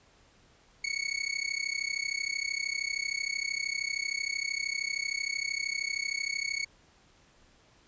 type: tone with amplitude modulation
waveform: sawtooth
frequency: 2217 Hz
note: C#7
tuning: in tune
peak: -23 dBFS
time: 0.84-6.65 s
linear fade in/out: 5 ms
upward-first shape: sine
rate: 33 Hz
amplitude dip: 90%
effects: pink hiss -62 dBFS RMS until 7.87 s + resampled to 16000 Hz